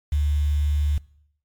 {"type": "tone with quantisation", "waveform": "sine", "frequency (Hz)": 73.42, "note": "D2", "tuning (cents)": 0, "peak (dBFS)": -18, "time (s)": [0.12, 0.98], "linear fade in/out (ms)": 5, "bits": 7, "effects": ["noise-tail reverb RT60 0.7 s tail -22 dB re dry", "MP3 96 kbps"]}